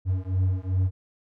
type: beating tone pair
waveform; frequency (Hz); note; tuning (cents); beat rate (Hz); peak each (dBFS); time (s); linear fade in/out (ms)
triangle; 92 / 94.6; F#2 / F#2; -9 / +39; 2.6; -23; 0.05-0.91; 50
effects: none